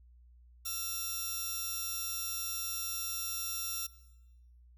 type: tone cluster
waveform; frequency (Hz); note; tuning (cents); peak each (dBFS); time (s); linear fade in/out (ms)
5% pulse; 1350 / 3589 / 5640; E6 / A7 / F8; +41 / +34 / +16; -31 / -34 / -32; 0.65-3.87; 10
effects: noise-tail reverb RT60 1.0 s tail -18 dB re dry + added 60 Hz sine -56 dBFS peak until 4.77 s